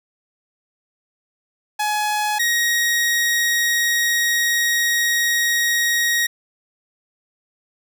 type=tone pair in turn; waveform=sawtooth; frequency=843 / 1884.3 Hz; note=G#5 / A#6; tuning=+26 / +18 cents; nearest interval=octave + major second; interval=1392 cents; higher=second; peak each=-15 / -13 dBFS; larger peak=second; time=1.79-2.39 / 2.39-6.27 s; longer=second; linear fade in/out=10 ms; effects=none